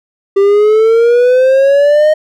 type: exponential sweep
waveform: triangle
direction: up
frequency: 392 to 622.3 Hz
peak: -3 dBFS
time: 0.36-2.14 s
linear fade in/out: 10 ms
effects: none